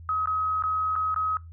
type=tone with dropouts; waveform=sine; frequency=1271 Hz; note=D#6; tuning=36 cents sharp; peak=-23 dBFS; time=0.09-1.37 s; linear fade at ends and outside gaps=1 ms; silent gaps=0.258-0.273 / 0.624-0.637 / 0.955-0.961 / 1.144-1.161 s; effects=noise-tail reverb RT60 0.2 s tail -21 dB re dry + added 83 Hz sine -41 dBFS peak until 1.52 s